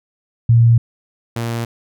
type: tone pair in turn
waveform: sine / sawtooth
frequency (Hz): 116.54 / 116.54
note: A#2 / A#2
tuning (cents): 0 / 0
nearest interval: unison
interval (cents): 0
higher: neither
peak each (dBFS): -7 / -16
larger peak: first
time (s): 0.49-0.78 / 1.36-1.65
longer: neither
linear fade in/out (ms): 5
effects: none